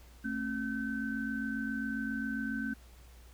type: tone cluster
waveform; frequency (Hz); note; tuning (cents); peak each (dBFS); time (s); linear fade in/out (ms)
sine; 221.8 / 269.2 / 1533; A3 / C4 / G6; +14 / +49 / -39; -36 / -37 / -38; 0.24-2.74; 10
effects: added 60 Hz sine -53 dBFS peak until 3.33 s + pink hiss -61 dBFS RMS until 3.33 s